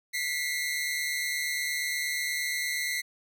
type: tone pair together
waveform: sawtooth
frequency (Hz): 1975.5 / 2124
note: B6 / C7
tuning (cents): 0 / +25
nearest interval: minor second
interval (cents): 125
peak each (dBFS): -28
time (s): 0.13-3.02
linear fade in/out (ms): 20
effects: none